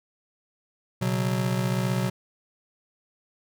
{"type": "chord", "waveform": "square", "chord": "B suspended second", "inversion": "none", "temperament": "just", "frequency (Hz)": [123.47, 138.9, 185.21], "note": ["B2", "C#3", "F#3"], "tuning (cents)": [0, 4, 2], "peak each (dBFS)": [-27, -33, -28], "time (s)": [1.01, 2.1], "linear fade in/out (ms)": 10, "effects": []}